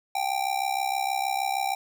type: tone with amplitude modulation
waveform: square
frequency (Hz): 784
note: G5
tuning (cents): 0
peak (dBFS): -22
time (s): 0.15-1.75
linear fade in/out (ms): 5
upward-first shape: sine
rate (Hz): 66.4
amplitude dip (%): 85
effects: none